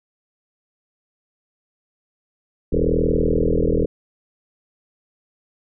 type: tone with frequency modulation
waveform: sine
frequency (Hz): 233.1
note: A#3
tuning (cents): 0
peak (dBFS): -15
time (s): 2.72-3.86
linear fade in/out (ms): 10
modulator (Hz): 40.7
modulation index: 6.4
effects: none